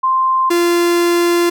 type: tone pair in turn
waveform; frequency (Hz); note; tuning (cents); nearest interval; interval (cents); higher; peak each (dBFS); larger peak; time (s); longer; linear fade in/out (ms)
sine / 45% pulse; 1046.5 / 345.7; C6 / F4; 0 / -18; octave + perfect fifth; 1918; first; -11; neither; 0.03-0.5 / 0.5-1.5; second; 10
effects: none